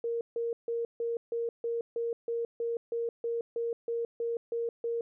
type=tone bursts; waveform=sine; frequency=466.2 Hz; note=A#4; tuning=in tune; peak=-29 dBFS; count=16; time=0.04-5.01 s; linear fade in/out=2 ms; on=170 ms; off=150 ms; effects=none